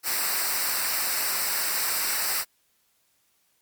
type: noise with comb filter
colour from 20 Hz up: white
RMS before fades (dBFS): -26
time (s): 0.03-2.45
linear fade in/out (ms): 50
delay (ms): 0.3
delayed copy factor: -0.75
effects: white hiss -68 dBFS RMS until 3.61 s + MP3 96 kbps